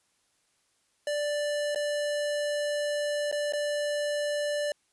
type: tone with dropouts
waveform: square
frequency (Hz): 587.3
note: D5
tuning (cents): 0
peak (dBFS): -28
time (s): 1.07-4.72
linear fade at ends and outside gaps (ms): 2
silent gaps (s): 1.748-1.758 / 3.315-3.325 / 3.524-3.534
effects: white hiss -71 dBFS RMS until 4.92 s + resampled to 24000 Hz